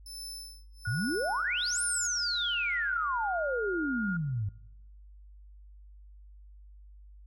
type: tone with tremolo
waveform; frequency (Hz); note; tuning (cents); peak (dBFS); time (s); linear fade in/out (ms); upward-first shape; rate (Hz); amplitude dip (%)
25% pulse; 5274; E8; 0; -34; 0.06-2.07; 2; sine; 1.2; 100
type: tone with pitch glide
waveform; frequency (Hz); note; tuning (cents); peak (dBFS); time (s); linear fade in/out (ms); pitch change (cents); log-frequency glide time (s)
sine; 1452 to 1421.3; F#6 to F6; -33 to +30; -33; 0.85-4.17; 5; -37; 1.47-2.47
type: exponential two-way sweep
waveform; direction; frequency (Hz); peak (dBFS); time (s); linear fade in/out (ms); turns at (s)
sine; up then down; 96.6 to 10000 to 96.6; -29; 0.87-4.49; 5; 1.83
effects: noise-tail reverb RT60 0.9 s tail -20 dB re dry + added 50 Hz sine -49 dBFS peak until 7.26 s